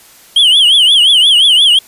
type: tone with vibrato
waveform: triangle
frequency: 3136 Hz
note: G7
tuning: in tune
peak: -3 dBFS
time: 0.36-1.79 s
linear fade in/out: 5 ms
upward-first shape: triangle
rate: 5.7 Hz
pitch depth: 190 cents each way
effects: white hiss -41 dBFS RMS until 1.87 s + resampled to 32000 Hz